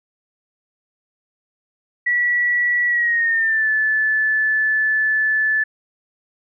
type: tone with pitch glide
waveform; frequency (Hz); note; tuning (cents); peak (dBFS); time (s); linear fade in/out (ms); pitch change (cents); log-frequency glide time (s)
sine; 1942 to 1740.1; B6 to A6; -30 to -20; -15; 2.06-5.64; 10; -190; 2.87-3.7
effects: none